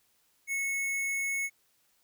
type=tone; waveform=square; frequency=2197 Hz; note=C#7; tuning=16 cents flat; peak=-30 dBFS; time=0.47-1.5 s; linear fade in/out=50 ms; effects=white hiss -70 dBFS RMS until 2.03 s